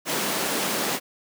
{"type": "high-pass noise", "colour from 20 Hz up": "pink", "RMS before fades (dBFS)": -26, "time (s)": [0.05, 1], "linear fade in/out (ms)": 50, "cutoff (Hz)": 190, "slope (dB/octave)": 24, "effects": []}